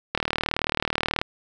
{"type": "click train", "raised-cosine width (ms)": 0.3, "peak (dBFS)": -6, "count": 42, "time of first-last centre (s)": [0.15, 1.215], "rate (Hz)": 38.5, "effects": []}